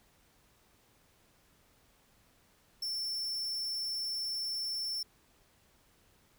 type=tone; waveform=45% pulse; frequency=5390 Hz; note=E8; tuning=38 cents sharp; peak=-34 dBFS; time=2.82-5.03 s; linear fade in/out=5 ms; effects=pink hiss -67 dBFS RMS until 6.38 s